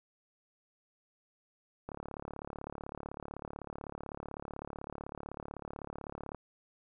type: click train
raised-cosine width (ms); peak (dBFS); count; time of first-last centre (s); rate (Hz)
1; -27; 161; 1.89-6.347; 35.9
effects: none